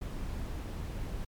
brown noise, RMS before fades -37 dBFS, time 0.01-1.25 s, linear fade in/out 10 ms, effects MP3 96 kbps

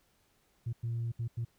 sine tone bursts at uneven times, 116.54 Hz, A#2, in tune, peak -30 dBFS, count 4, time 0.66-0.73 / 0.83-1.12 / 1.19-1.28 / 1.37-1.45 s, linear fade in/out 10 ms, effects tanh soft clip ceiling -29 dBFS + pink hiss -71 dBFS RMS until 1.58 s

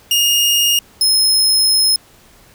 sawtooth tone pair in turn, 2843 / 5163 Hz, F7 / E8, +30 / -37 cents, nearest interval minor seventh, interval 1033 cents, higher second, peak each -8 dBFS, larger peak neither, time 0.11-0.79 / 1.01-1.96 s, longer second, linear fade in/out 2 ms, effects pink hiss -47 dBFS RMS until 2.54 s

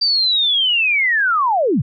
sine linear sweep, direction down, 4700 to 95.6 Hz, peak -13 dBFS, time 0.01-1.82 s, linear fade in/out 10 ms, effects none

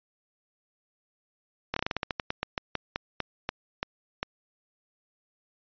slowing click train, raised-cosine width 0.3 ms, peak -12 dBFS, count 19, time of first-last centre 1.74-4.23 s, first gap 24 ms, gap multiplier 1.18, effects resampled to 11025 Hz

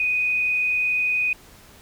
sine tone with frequency modulation, 2489 Hz, D#7, in tune, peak -19 dBFS, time 0-1.33 s, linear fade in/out 2 ms, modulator 33.8 Hz, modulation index 0.73, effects pink hiss -49 dBFS RMS until 1.81 s

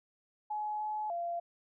sine tone with pitch steps, 846 / 852 / 688 Hz, G#5 / G#5 / F5, +32 / +44 / -26 cents, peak -33 dBFS, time 0.5-1.4 s, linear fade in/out 10 ms, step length 300 ms, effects none

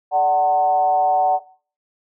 sine tone with frequency modulation, 747 Hz, F#5, 16 cents sharp, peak -13 dBFS, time 0.11-1.4 s, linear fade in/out 50 ms, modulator 161 Hz, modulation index 0.7, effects noise-tail reverb RT60 0.4 s tail -17 dB re dry

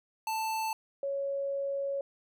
square / sine tone pair in turn, 883 / 555.1 Hz, A5 / C#5, +6 / +2 cents, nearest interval minor sixth, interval 804 cents, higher first, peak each -31 / -30 dBFS, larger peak second, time 0.27-0.73 / 1.03-2.01 s, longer second, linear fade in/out 2 ms, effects none

